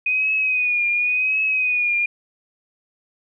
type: tone with vibrato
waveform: sine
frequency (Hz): 2489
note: D#7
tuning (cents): 0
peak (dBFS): -17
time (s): 0.06-2.06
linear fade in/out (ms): 5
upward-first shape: triangle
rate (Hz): 0.92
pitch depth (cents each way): 65
effects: none